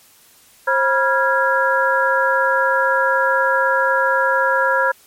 sine tone cluster, 533 / 972 / 1388 / 1654 Hz, C5 / B5 / F6 / G#6, +32 / -28 / -11 / -8 cents, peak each -19 dBFS, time 0.67-4.92 s, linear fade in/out 10 ms, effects white hiss -50 dBFS RMS until 5.06 s + MP3 64 kbps

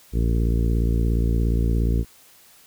harmonic tone, 57.1 Hz, A#1, 35 cents flat, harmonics 1 / 2 / 3 / 4 / 5 / 6 / 7 / 8, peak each -19 / -25 / -29 / -31 / -33 / -35 / -36 / -37 dBFS, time 0.12-2.05 s, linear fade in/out 50 ms, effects white hiss -52 dBFS RMS until 2.66 s

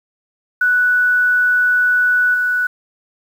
sine tone with level steps, 1480 Hz, F#6, in tune, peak -11 / -14 dBFS, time 0.61-2.67 s, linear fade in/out 5 ms, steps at 2.34 s, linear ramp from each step 5 ms, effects 7-bit

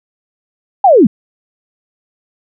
sine linear sweep, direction down, 830.6 to 174.61 Hz, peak -3 dBFS, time 0.84-1.07 s, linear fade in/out 5 ms, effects none

